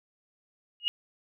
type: tone with exponential growth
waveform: sine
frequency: 2871 Hz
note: F7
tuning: 47 cents sharp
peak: -19 dBFS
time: 0.8-0.88 s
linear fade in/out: 0 ms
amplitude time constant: 17 ms
effects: none